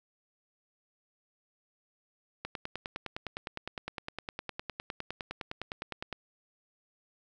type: click train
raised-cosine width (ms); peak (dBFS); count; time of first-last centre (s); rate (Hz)
0.3; -20; 37; 2.45-6.127; 9.79
effects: none